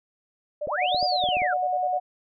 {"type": "tone bursts", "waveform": "sine", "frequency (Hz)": 595, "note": "D5", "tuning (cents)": 22, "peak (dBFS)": -26, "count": 14, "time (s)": [0.61, 1.979], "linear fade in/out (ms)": 10, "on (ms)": 56, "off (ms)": 45}
{"type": "linear two-way sweep", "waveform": "sine", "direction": "up then down", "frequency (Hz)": [403.1, 4978, 1311], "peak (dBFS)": -26, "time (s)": [0.67, 1.54], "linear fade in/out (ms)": 10, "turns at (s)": 1.04}
{"type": "clicks", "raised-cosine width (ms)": 2, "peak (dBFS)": -25, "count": 7, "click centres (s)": [0.672, 0.946, 1.028, 1.239, 1.288, 1.369, 1.419]}
{"type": "tone", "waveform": "sine", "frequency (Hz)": 730, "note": "F#5", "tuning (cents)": -24, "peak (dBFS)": -23, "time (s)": [0.77, 2], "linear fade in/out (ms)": 20}
{"effects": []}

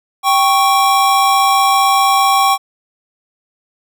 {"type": "tone pair together", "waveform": "square", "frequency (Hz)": [784, 1108.7], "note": ["G5", "C#6"], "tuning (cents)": [0, 0], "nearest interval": "tritone", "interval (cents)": 600, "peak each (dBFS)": -13, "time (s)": [0.23, 2.58], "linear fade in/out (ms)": 50, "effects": []}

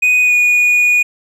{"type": "tone with pitch glide", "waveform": "triangle", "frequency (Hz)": [2489, 2456], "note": ["D#7", "D#7"], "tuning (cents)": [0, -23], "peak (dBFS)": -7, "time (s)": [0.02, 1.03], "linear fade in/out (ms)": 10, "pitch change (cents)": -23, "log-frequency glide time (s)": [0.22, 0.34], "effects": []}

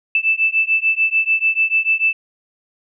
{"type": "beating tone pair", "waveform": "sine", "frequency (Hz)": [2637, 2643.8], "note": ["E7", "E7"], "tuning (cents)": [0, 4], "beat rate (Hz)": 6.8, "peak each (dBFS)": -17, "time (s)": [0.15, 2.13], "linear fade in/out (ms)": 2, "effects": []}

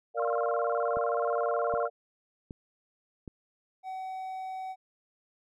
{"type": "chord", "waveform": "sine", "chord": "Bb major", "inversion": "none", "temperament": "equal", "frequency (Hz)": [466.2, 587.3, 698.5], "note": ["Bb4", "D5", "F5"], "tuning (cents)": [0, 0, 0], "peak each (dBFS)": -31, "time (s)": [0.14, 1.9], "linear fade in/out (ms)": 50}
{"type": "tone with vibrato", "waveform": "sine", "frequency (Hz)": 1209, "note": "D6", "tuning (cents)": 50, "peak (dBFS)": -34, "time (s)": [0.17, 1.88], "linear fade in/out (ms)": 10, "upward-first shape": "square", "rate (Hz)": 19, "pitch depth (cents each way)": 220}
{"type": "click train", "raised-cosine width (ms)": 3, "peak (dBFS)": -28, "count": 4, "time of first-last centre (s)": [0.97, 3.278], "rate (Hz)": 1.3}
{"type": "tone", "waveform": "triangle", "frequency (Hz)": 755, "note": "F#5", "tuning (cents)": 35, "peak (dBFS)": -33, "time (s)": [3.83, 4.76], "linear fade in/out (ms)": 50}
{"effects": []}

